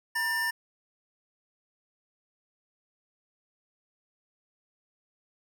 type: tone pair together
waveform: square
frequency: 956.2 / 1791 Hz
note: A#5 / A6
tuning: +44 / +30 cents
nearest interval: major seventh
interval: 1086 cents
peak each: -36 / -28 dBFS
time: 0.15-0.51 s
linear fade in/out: 10 ms
effects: none